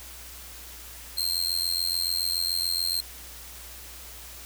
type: tone with amplitude modulation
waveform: sawtooth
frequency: 4186 Hz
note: C8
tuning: in tune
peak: -18 dBFS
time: 1.17-3.01 s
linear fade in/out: 10 ms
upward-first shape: sine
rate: 87 Hz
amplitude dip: 95%
effects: added 60 Hz sine -47 dBFS peak until 4.45 s + white hiss -44 dBFS RMS until 4.45 s